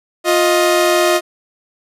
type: tone pair together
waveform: sawtooth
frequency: 352.5 / 625.4 Hz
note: F4 / D#5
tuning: +16 / +9 cents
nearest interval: minor seventh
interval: 993 cents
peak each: -10 dBFS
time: 0.24-1.21 s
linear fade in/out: 50 ms
effects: resampled to 32000 Hz